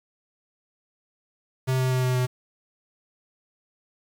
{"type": "tone with pitch steps", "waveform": "square", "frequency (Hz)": [130.1, 129.13, 128.16, 127.2, 126.25], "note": ["C3", "C3", "C3", "C3", "B2"], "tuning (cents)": [-9, -22, -35, -48, 39], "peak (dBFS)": -22, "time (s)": [1.67, 2.27], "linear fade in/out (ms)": 20, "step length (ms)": 120, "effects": ["8-bit"]}